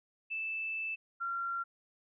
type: tone pair in turn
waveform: sine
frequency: 2637 / 1375.3 Hz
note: E7 / F6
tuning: 0 / -27 cents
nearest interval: major seventh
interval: 1127 cents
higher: first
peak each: -34 / -33 dBFS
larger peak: second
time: 0.3-0.96 / 1.2-1.64 s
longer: first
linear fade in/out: 20 ms
effects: none